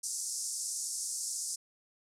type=band-pass noise; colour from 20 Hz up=white; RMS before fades=-37 dBFS; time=0.03-1.56 s; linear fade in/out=10 ms; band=5200 to 9900 Hz; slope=48 dB/octave; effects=none